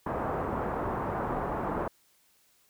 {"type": "low-pass noise", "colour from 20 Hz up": "white", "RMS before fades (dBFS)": -32, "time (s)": [0.06, 1.88], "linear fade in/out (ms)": 5, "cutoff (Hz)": 1100, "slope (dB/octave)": 24, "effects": ["white hiss -66 dBFS RMS until 2.69 s"]}